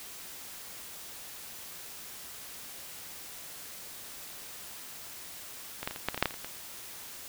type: clicks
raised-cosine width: 0.3 ms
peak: -19 / -15 / -22 / -23 / -11 / -18 / -17 / -6 / -11 / -25 / -26 / -23 dBFS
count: 12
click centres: 5.83 / 5.875 / 5.91 / 5.961 / 6.086 / 6.145 / 6.177 / 6.226 / 6.257 / 6.308 / 6.341 / 6.446 s
effects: white hiss -45 dBFS RMS until 7.28 s